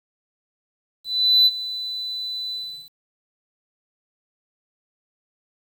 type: tone with ADSR envelope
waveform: sine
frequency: 3996 Hz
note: B7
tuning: 20 cents sharp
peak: -9 dBFS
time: 1.04-2.91 s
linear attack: 420 ms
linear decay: 39 ms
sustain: -17 dB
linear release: 380 ms
effects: tanh soft clip ceiling -9 dBFS + 8-bit